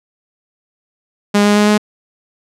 sawtooth tone with pitch steps, 204.8 / 206.6 / 208.4 / 210.2 Hz, G#3 / G#3 / G#3 / G#3, -24 / -9 / +6 / +21 cents, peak -5 dBFS, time 1.34-1.78 s, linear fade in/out 10 ms, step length 110 ms, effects low-pass 9000 Hz 12 dB/octave

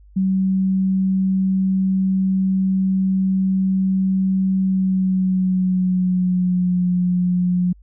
sine tone with pitch glide, 190 to 179.34 Hz, F#3 to F3, +46 to +46 cents, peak -15 dBFS, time 0.16-7.73 s, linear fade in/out 10 ms, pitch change -100 cents, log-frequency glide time 4.59-6.85 s, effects added 50 Hz sine -44 dBFS peak until 7.82 s

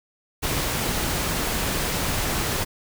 pink noise, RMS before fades -25 dBFS, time 0.42-2.65 s, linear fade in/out 20 ms, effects none

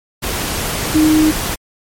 sine tone in noise, 310.2 Hz, D#4, 5 cents flat, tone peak -8 dBFS, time 0.94-1.32 s, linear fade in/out 20 ms, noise pink, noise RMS -20 dBFS, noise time 0.22-1.56 s, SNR +9 dB, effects MP3 64 kbps

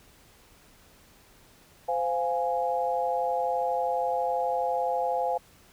sine chord, F minor, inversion second, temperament equal with one note detuned, 516 / 698.5 / 830.6 Hz, C5 / F5 / Ab5, -24 / 0 / 0 cents, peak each -29 dBFS, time 1.88-5.38 s, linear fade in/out 10 ms, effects pink hiss -57 dBFS RMS until 5.72 s

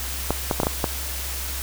clicks, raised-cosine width 1 ms, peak -6 dBFS, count 6, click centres 0.306 / 0.512 / 0.601 / 0.633 / 0.669 / 0.842 s, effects added 66 Hz sine -31 dBFS peak until 1.62 s + white hiss -31 dBFS RMS until 1.62 s

